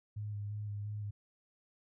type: tone with vibrato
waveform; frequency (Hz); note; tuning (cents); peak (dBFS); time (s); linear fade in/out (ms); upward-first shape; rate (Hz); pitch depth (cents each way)
sine; 103.83; G#2; 0; -37; 0.16-1.11; 10; square; 2.9; 19
effects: none